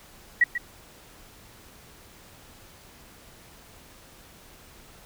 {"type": "tone with echo", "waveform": "sine", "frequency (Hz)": 1921, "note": "B6", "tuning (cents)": -48, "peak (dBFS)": -14, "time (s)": [0.41, 0.44], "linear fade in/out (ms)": 5, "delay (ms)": 140, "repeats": 1, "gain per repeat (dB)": -11, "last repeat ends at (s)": 0.58, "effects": ["pink hiss -51 dBFS RMS until 5.05 s"]}